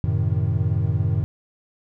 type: chord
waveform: triangle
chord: F# diminished seventh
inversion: none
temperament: equal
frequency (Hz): 92.5 / 110 / 130.81 / 155.56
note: F#2 / A2 / C3 / Eb3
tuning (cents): 0 / 0 / 0 / 0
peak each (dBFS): -21 / -21 / -25 / -24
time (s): 0.04-1.24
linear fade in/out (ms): 0
effects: none